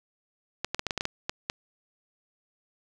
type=clicks; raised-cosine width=0.2 ms; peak=-11 dBFS; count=10; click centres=0.646 / 0.746 / 0.794 / 0.867 / 0.908 / 0.977 / 1.009 / 1.054 / 1.295 / 1.499 s; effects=none